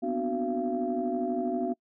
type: tone cluster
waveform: sine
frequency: 241.5 / 253.9 / 299.2 / 369.2 / 684 Hz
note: B3 / B3 / D4 / F#4 / F5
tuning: -39 / +48 / +32 / -4 / -36 cents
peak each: -36 / -31 / -35 / -32 / -32 dBFS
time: 0.02-1.74 s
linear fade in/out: 20 ms
effects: noise-tail reverb RT60 0.1 s tail -25 dB re dry + tanh soft clip ceiling -17 dBFS